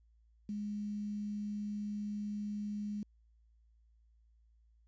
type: tone with quantisation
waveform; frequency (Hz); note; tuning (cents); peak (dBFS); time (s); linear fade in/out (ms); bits
sine; 207.7; G#3; 0; -36; 0.49-3.03; 2; 10
effects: added 56 Hz sine -64 dBFS peak until 4.87 s + resampled to 16000 Hz